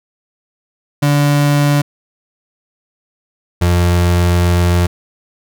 35% pulse tone pair in turn, 144.9 / 87.66 Hz, D3 / F2, -23 / +7 cents, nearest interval major sixth, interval 870 cents, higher first, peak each -8 dBFS, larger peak neither, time 1.02-1.82 / 3.61-4.87 s, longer second, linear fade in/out 10 ms, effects none

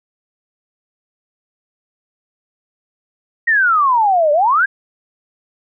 sine exponential two-way sweep, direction down then up, 1904 to 574 to 1670 Hz, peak -10 dBFS, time 3.47-4.66 s, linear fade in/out 10 ms, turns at 4.32 s, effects none

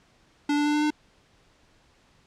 square tone with pitch steps, 291.3 / 293.8 / 296.4 / 299 / 301.6 Hz, D4 / D4 / D4 / D4 / D4, -14 / +1 / +16 / +31 / +46 cents, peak -22 dBFS, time 0.49-0.905 s, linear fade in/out 5 ms, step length 83 ms, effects pink hiss -61 dBFS RMS until 2.26 s + low-pass 6000 Hz 12 dB/octave

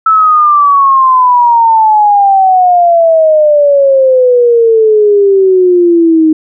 sine exponential sweep, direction down, 1318.5 to 311.1 Hz, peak -3 dBFS, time 0.06-6.33 s, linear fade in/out 5 ms, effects none

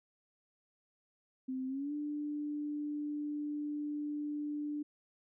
sine tone with pitch glide, 260.2 to 295.5 Hz, C4 to D4, -9 to +11 cents, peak -35 dBFS, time 1.48-4.83 s, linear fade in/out 10 ms, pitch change +220 cents, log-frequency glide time 1.67-1.93 s, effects none

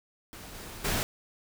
pink noise with level steps, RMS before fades -45 / -43 / -29 dBFS, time 0.33-1.03 s, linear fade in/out 0 ms, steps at 0.54 / 0.84 s, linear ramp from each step 10 ms, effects none

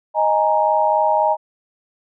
sine chord, D# suspended fourth, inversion none, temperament just, 622.3 / 829.7 / 933.4 Hz, D#5 / G#5 / A#5, 0 / -2 / +2 cents, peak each -18 dBFS, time 0.14-1.37 s, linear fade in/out 50 ms, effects none

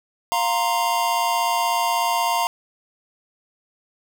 square chord, F suspended fourth, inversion none, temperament just, 698.5 / 931.3 / 1047.7 Hz, F5 / Bb5 / C6, 0 / -2 / +2 cents, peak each -25 / -22 / -27 dBFS, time 0.32-2.47 s, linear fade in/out 0 ms, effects none

